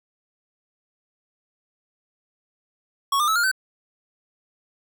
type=tone with pitch steps; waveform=square; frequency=1108.7 / 1202.1 / 1303.3 / 1413.1 / 1532.1 Hz; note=C#6 / D6 / E6 / F6 / G6; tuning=0 / +40 / -20 / +20 / -40 cents; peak=-19 dBFS; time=3.12-3.515 s; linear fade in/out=5 ms; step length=79 ms; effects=none